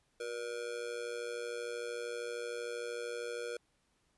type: tone with amplitude modulation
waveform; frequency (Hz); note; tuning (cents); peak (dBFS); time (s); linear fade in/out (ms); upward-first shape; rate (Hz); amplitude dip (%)
square; 477.4; A#4; +41; -35; 0.2-3.57; 5; sine; 113; 80
effects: pink hiss -75 dBFS RMS until 4.17 s + resampled to 24000 Hz